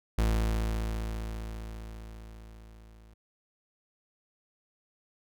40% pulse tone with level ramp, 55 Hz, A1, in tune, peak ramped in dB -22 to -52 dBFS, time 0.18-3.14 s, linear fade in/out 5 ms, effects none

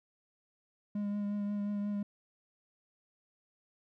triangle tone with vibrato, 204.8 Hz, G#3, 24 cents flat, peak -30 dBFS, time 0.95-2.03 s, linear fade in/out 5 ms, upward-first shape triangle, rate 5.6 Hz, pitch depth 21 cents each way, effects none

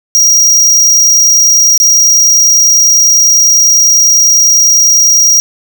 square tone with dropouts, 5710 Hz, F8, 37 cents sharp, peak -4 dBFS, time 0.15-5.4 s, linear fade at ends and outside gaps 0 ms, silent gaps 1.777-1.801 s, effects 7-bit

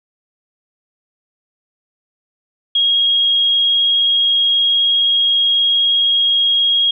sine tone with vibrato, 3277 Hz, G#7, 24 cents flat, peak -11 dBFS, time 2.75-6.91 s, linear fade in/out 5 ms, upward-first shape sine, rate 19 Hz, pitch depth 12 cents each way, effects none

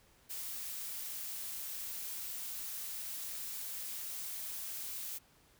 blue noise, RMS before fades -42 dBFS, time 0.29-5.19 s, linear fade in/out 20 ms, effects pink hiss -66 dBFS RMS until 5.59 s

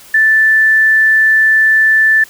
sine tone, 1760 Hz, A6, in tune, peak -6 dBFS, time 0.14-2.24 s, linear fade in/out 5 ms, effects white hiss -39 dBFS RMS until 2.29 s

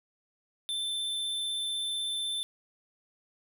square tone with vibrato, 3542 Hz, A7, 11 cents sharp, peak -31 dBFS, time 0.69-2.43 s, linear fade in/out 0 ms, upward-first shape triangle, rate 16 Hz, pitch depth 11 cents each way, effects none

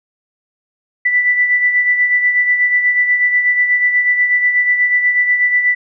sine beating tone pair, 1975.5 / 1983.7 Hz, B6 / B6, 0 / +7 cents, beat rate 8.2 Hz, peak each -11 / -20 dBFS, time 1.05-5.75 s, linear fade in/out 10 ms, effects none

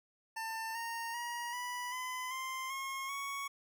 25% pulse tone with pitch steps, 895 / 923.4 / 952.6 / 982.8 / 1013.9 / 1046.1 / 1079.2 / 1113.4 Hz, A5 / A#5 / A#5 / B5 / B5 / C6 / C#6 / C#6, +29 / -17 / +37 / -9 / +45 / -1 / -47 / +7 cents, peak -34 dBFS, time 0.36-3.48 s, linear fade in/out 10 ms, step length 390 ms, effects none

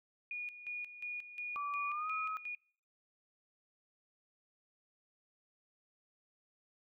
sine tone with tremolo, 2446 Hz, D#7, 30 cents flat, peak -38 dBFS, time 0.31-2.55 s, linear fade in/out 2 ms, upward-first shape square, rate 2.8 Hz, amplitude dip 70%
sine tone with pitch glide, 1157 to 1276.4 Hz, D6 to D#6, -26 to +44 cents, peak -36 dBFS, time 1.56-2.37 s, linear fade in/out 0 ms, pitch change +170 cents, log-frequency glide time 1.87-2.11 s
effects noise-tail reverb RT60 0.5 s tail -25 dB re dry

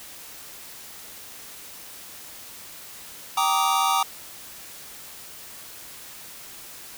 square chord, Eb major seventh, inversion first, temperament just, 777.8 / 933.4 / 1166.7 / 1244.5 Hz, G5 / Bb5 / D6 / Eb6, -14 / +2 / -12 / 0 cents, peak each -26 dBFS, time 3.37-4.03 s, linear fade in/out 5 ms, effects white hiss -42 dBFS RMS until 6.97 s

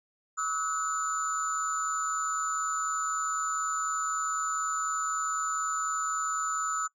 sine tone cluster, 1146 / 1290 / 1467 / 7050 Hz, D6 / E6 / F#6 / A8, -43 / -38 / -15 / +2 cents, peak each -38 / -29 / -38 / -34 dBFS, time 0.37-6.88 s, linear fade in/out 20 ms, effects noise-tail reverb RT60 0.1 s tail -22 dB re dry + tanh soft clip ceiling -22 dBFS

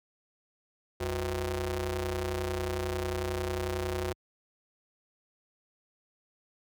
sawtooth ring-modulated tone, 140.3 Hz, C#3, 21 cents sharp, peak -23 dBFS, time 1-4.13 s, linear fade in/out 10 ms, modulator 226 Hz, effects high-pass 60 Hz 12 dB/octave

